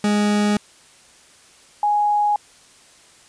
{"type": "tone pair in turn", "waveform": ["40% pulse", "sine"], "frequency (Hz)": [207.7, 830.8], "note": ["G#3", "G#5"], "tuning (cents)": [0, 0], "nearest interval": "2 octaves", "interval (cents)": 2400, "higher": "second", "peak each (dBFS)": -15, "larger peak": "neither", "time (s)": [[0.04, 0.57], [1.83, 2.36]], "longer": "neither", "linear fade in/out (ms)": 2, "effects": ["white hiss -50 dBFS RMS until 3.28 s", "resampled to 22050 Hz"]}